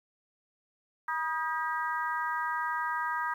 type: harmonic tone with a mistuned harmonic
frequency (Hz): 320.6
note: E4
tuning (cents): -48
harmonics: 3 / 4 / 5 / 6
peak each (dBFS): -33 / -34 / -35 / -40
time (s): 1.08-3.34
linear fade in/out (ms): 5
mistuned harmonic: 4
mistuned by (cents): -54
effects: 10-bit